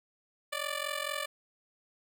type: ring-modulated tone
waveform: 10% pulse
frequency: 587.3 Hz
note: D5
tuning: in tune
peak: -22 dBFS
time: 0.52-1.26 s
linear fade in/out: 10 ms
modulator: 22.2 Hz
effects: none